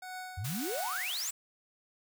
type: tone with tremolo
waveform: 25% pulse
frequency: 740 Hz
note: F#5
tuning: in tune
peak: -35 dBFS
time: 0.02-1.15 s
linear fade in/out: 5 ms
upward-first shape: triangle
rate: 1.6 Hz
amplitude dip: 85%
type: exponential sweep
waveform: sine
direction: up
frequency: 81.8 to 8200 Hz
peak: -34 dBFS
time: 0.37-1.31 s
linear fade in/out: 10 ms
type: high-pass noise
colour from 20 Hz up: white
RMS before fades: -40 dBFS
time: 0.44-1.31 s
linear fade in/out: 10 ms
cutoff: 930 Hz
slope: 12 dB/octave
effects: none